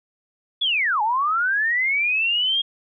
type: linear two-way sweep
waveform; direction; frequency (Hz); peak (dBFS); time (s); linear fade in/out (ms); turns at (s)
sine; down then up; 3490 to 820 to 3274; -18; 0.61-2.62; 10; 1.02
effects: none